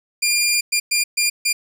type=tone bursts at uneven times; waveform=15% pulse; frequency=2403 Hz; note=D7; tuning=39 cents sharp; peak=-9 dBFS; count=5; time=0.22-0.61 / 0.72-0.8 / 0.91-1.04 / 1.17-1.3 / 1.45-1.53 s; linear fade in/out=10 ms; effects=none